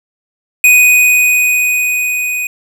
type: tone with level ramp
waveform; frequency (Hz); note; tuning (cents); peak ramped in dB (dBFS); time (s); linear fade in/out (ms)
square; 2489; D#7; 0; -4 to -16; 0.64-2.47; 2
effects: none